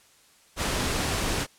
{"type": "noise", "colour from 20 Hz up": "pink", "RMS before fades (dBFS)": -27, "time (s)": [0.56, 1.47], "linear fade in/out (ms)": 50, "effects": ["white hiss -58 dBFS RMS until 1.58 s", "low-pass 10000 Hz 12 dB/octave"]}